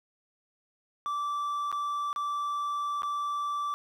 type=tone with dropouts; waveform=triangle; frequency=1165 Hz; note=D6; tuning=14 cents flat; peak=-27 dBFS; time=1.06-3.74 s; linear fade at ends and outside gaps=0 ms; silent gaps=1.716-1.726 / 2.129-2.161 / 3.021-3.032 s; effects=none